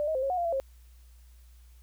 sine tone with pitch steps, 591 / 631 / 522 / 546 / 730 / 693 / 673 / 538 Hz, D5 / D#5 / C5 / C#5 / F#5 / F5 / E5 / C5, +11 / +24 / -4 / -26 / -24 / -14 / +36 / +48 cents, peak -26 dBFS, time 0-0.6 s, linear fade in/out 0 ms, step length 75 ms, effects added 60 Hz sine -51 dBFS peak until 1.82 s + white hiss -66 dBFS RMS until 1.82 s

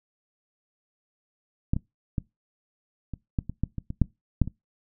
clicks, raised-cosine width 5 ms, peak -10 / -16 / -14 / -21 / -12 / -20 / -12 / -19 / -20 / -7 / -7 / -21 dBFS, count 12, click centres 1.735 / 1.765 / 2.182 / 3.137 / 3.388 / 3.496 / 3.636 / 3.783 / 3.904 / 4.017 / 4.417 / 4.476 s, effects noise-tail reverb RT60 0.2 s tail -22 dB re dry

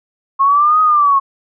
sine linear two-way sweep, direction up then down, 1082 to 1262 to 1082 Hz, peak -8 dBFS, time 0.39-1.2 s, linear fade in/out 20 ms, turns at 0.81 s, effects none

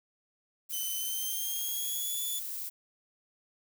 violet noise, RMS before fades -38 dBFS, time 0.69-2.7 s, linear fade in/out 20 ms
5% pulse tone with pitch glide, 3044 to 3456 Hz, F#7 to A7, +48 to -32 cents, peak -26 dBFS, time 0.72-2.4 s, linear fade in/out 20 ms, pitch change +220 cents, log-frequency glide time 0.98-2.19 s
effects none

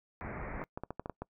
pink low-pass noise, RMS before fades -41 dBFS, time 0.21-0.64 s, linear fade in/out 0 ms, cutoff 2300 Hz, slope 96 dB/octave
clicks, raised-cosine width 1 ms, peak -24 dBFS, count 8, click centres 0.617 / 0.775 / 0.836 / 0.906 / 0.996 / 1.059 / 1.097 / 1.22 s
effects noise-tail reverb RT60 0.1 s tail -24 dB re dry

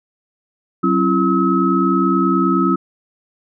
sine tone cluster, 187.9 / 267.9 / 337.5 / 1285 Hz, F#3 / C4 / E4 / E6, +27 / +41 / +41 / -45 cents, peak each -18 dBFS, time 0.83-2.76 s, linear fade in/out 10 ms, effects none

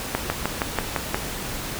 slowing click train, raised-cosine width 0.5 ms, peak -6 dBFS, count 7, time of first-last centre 0.15-1.145 s, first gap 150 ms, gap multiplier 1.04, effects pink hiss -31 dBFS RMS until 1.79 s

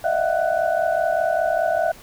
sine tone cluster, 597 / 631 / 676 / 745 / 1486 Hz, D5 / D#5 / E5 / F#5 / F#6, +28 / +24 / +43 / +12 / +7 cents, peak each -30 / -23 / -21 / -25 / -29 dBFS, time 0.04-1.92 s, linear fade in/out 5 ms, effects pink hiss -45 dBFS RMS until 2.02 s

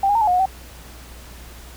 sine tone with pitch steps, 785 / 818 / 912 / 850 / 719 / 727 / 765 Hz, G5 / G#5 / A#5 / G#5 / F#5 / F#5 / G5, +2 / -26 / -38 / +40 / -50 / -31 / -42 cents, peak -14 dBFS, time 0.03-0.457 s, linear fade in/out 5 ms, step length 61 ms, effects added 60 Hz sine -40 dBFS peak until 1.76 s + pink hiss -43 dBFS RMS until 1.76 s

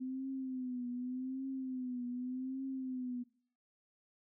sine tone with vibrato, 255.7 Hz, C4, 40 cents flat, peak -37 dBFS, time 0-3.24 s, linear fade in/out 20 ms, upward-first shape triangle, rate 0.85 Hz, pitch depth 86 cents each way, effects noise-tail reverb RT60 0.5 s tail -20 dB re dry

